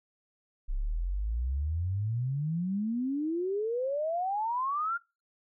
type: exponential sweep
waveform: sine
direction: up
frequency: 31.71 to 1424 Hz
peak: -28 dBFS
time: 0.68-4.98 s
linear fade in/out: 20 ms
effects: noise-tail reverb RT60 0.3 s tail -26 dB re dry